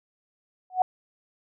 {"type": "tone with exponential growth", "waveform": "sine", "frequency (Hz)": 740, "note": "F#5", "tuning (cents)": 0, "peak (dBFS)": -13, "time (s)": [0.7, 0.82], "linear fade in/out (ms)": 2, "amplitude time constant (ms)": 26, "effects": []}